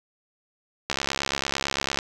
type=click train; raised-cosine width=0.2 ms; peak=-7 dBFS; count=76; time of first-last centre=0.9-1.989 s; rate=68.9 Hz; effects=none